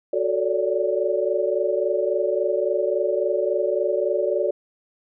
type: chord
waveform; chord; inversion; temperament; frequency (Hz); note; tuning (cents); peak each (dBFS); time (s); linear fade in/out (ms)
sine; D major seventh; first; equal with one note detuned; 370 / 440 / 563.7 / 587.3; F#4 / A4 / C#5 / D5; 0 / 0 / +29 / 0; -25; 0.13-4.51; 5
effects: none